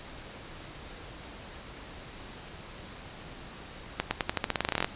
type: accelerating click train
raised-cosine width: 0.3 ms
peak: -10 dBFS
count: 17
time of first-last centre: 4-4.845 s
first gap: 110 ms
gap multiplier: 0.89
effects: pink hiss -45 dBFS RMS until 4.95 s + resampled to 8000 Hz